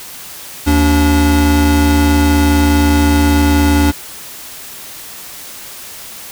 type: tone pair together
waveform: square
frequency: 76.4 / 288.4 Hz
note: D#2 / D4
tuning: -31 / -31 cents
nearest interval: octave + major seventh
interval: 2300 cents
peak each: -12 dBFS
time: 0.66-3.92 s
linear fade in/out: 20 ms
effects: white hiss -31 dBFS RMS until 6.31 s